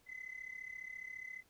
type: tone with amplitude modulation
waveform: sine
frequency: 2031 Hz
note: B6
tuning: 48 cents sharp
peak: -40 dBFS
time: 0.06-1.43 s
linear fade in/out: 50 ms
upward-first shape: sine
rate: 34.6 Hz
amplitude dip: 85%
effects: tanh soft clip ceiling -39 dBFS + pink hiss -71 dBFS RMS until 1.49 s